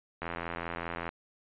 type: click train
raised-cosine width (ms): 0.5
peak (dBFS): -20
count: 75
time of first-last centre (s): 0.22-1.091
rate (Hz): 85
effects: resampled to 8000 Hz